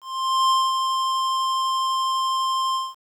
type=tone with ADSR envelope; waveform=square; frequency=1052 Hz; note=C6; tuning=9 cents sharp; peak=-16 dBFS; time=0.01-2.95 s; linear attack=480 ms; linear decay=230 ms; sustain=-5 dB; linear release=210 ms; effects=low-pass 7000 Hz 12 dB/octave + 9-bit